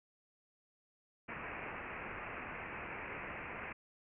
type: low-pass noise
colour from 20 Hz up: white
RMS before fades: -45 dBFS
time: 1.28-3.73 s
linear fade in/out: 10 ms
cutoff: 2600 Hz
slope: 96 dB/octave
effects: none